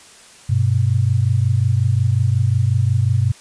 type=tone pair together; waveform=sine; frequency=98.26 / 123.8 Hz; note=G2 / B2; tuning=+5 / +5 cents; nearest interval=major third; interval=400 cents; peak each=-16 dBFS; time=0.49-3.32 s; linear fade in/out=10 ms; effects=white hiss -44 dBFS RMS until 3.4 s + resampled to 22050 Hz